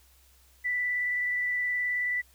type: tone with vibrato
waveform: sine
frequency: 1975.5 Hz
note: B6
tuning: in tune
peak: -26 dBFS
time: 0.64-2.22 s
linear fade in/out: 20 ms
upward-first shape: sine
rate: 19 Hz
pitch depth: 12 cents each way
effects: added 64 Hz sine -60 dBFS peak until 2.34 s + white hiss -62 dBFS RMS until 2.34 s